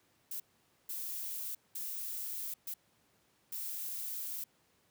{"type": "noise bursts at uneven times", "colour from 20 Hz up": "violet", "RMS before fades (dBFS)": -40, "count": 5, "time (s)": [[0.31, 0.4], [0.89, 1.55], [1.75, 2.54], [2.67, 2.74], [3.52, 4.44]], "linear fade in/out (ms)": 5, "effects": ["pink hiss -71 dBFS RMS until 4.9 s", "high-pass 100 Hz 12 dB/octave"]}